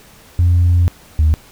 sine tone pair in turn, 87.31 / 77.6 Hz, F2 / D#2, 0 / -4 cents, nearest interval major second, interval 204 cents, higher first, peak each -7 dBFS, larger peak neither, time 0.39-0.88 / 1.19-1.34 s, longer first, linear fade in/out 0 ms, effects tanh soft clip ceiling -6 dBFS + pink hiss -44 dBFS RMS until 1.51 s

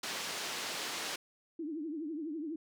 white band-pass noise, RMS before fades -39 dBFS, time 0.03-1.16 s, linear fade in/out 5 ms, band 220 to 5300 Hz, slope 12 dB/octave
sine tone with vibrato, 311.1 Hz, D#4, in tune, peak -36 dBFS, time 1.59-2.56 s, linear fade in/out 5 ms, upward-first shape triangle, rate 12 Hz, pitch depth 170 cents each way
effects none

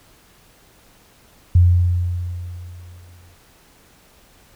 sine tone with exponential decay, 88.3 Hz, F2, 20 cents sharp, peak -7 dBFS, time 1.55-3.35 s, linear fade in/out 5 ms, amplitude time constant 390 ms, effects pink hiss -52 dBFS RMS until 4.55 s

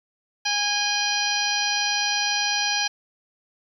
harmonic tone with a mistuned harmonic, 822 Hz, G#5, 18 cents flat, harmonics 1 / 2 / 3 / 4 / 5 / 6 / 7, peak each -29 / -29 / -29 / -29 / -29 / -29 / -29 dBFS, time 0.45-2.88 s, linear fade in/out 10 ms, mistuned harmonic 4, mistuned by -72 cents, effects 9-bit

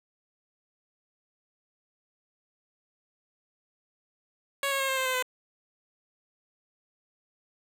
10% pulse tone with pitch steps, 555 / 546.7 / 538.6 / 530.5 / 522.6 / 514.9 / 507.2 Hz, C#5 / C#5 / C#5 / C5 / C5 / C5 / B4, +2 / -24 / -50 / +24 / -2 / -28 / +46 cents, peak -18 dBFS, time 4.63-5.225 s, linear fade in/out 2 ms, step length 85 ms, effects none

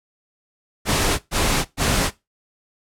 pink noise bursts, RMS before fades -19 dBFS, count 3, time 0.85-2.11 s, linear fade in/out 50 ms, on 340 ms, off 120 ms, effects noise-tail reverb RT60 0.2 s tail -18 dB re dry + low-pass 11000 Hz 12 dB/octave

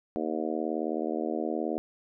harmonic tone, 79 Hz, D#2, 27 cents sharp, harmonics 3 / 4 / 5 / 6 / 7 / 8 / 9, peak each -35 / -33 / -35 / -37 / -38 / -38 / -39 dBFS, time 0.16-1.78 s, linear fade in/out 0 ms, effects none

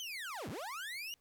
30% pulse linear two-way sweep, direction down then up, 3167 to 75.4 to 2931 Hz, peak -38 dBFS, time 0-1.14 s, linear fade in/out 0 ms, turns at 0.49 s, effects pink hiss -75 dBFS RMS until 1.2 s

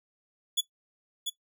sawtooth tone with echo, 3423 Hz, A7, 48 cents flat, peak -21 dBFS, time 0.57-0.61 s, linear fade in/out 10 ms, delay 690 ms, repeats 1, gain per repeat -6 dB, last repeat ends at 1.3 s, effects noise-tail reverb RT60 0.1 s tail -17 dB re dry

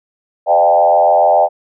sine tone with frequency modulation, 695 Hz, F5, 9 cents flat, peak -7 dBFS, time 0.46-1.49 s, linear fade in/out 50 ms, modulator 87.1 Hz, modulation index 1.6, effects none

